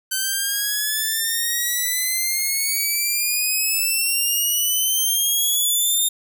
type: exponential sweep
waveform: 5% pulse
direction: up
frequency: 1529 to 3663 Hz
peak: -10 dBFS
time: 0.11-6.09 s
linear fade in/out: 10 ms
effects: none